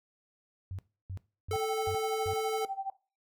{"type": "tone bursts", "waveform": "sine", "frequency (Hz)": 93.9, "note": "F#2", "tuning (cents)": 26, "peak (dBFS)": -36, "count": 5, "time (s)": [0.71, 2.335], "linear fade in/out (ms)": 0, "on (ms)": 77, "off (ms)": 310}
{"type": "tone", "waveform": "square", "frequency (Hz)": 438.8, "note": "A4", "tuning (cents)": -5, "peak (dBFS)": -31, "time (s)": [1.51, 2.65], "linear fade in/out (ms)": 2}
{"type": "tone with tremolo", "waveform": "sine", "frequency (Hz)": 779, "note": "G5", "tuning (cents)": -11, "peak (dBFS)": -30, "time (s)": [1.53, 2.9], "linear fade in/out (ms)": 2, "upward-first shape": "sine", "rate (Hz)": 12, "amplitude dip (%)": 90}
{"effects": ["noise-tail reverb RT60 0.3 s tail -18 dB re dry"]}